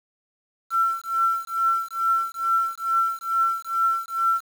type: tone with tremolo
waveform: sine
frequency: 1348 Hz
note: E6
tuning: 38 cents sharp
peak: -16 dBFS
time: 0.7-4.41 s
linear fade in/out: 50 ms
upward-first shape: triangle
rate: 2.3 Hz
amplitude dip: 100%
effects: 7-bit